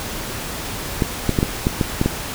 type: clicks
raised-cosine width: 3 ms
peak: -3 dBFS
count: 8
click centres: 1.022 / 1.293 / 1.388 / 1.429 / 1.669 / 1.812 / 2.014 / 2.06 s
effects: pink hiss -28 dBFS RMS until 2.34 s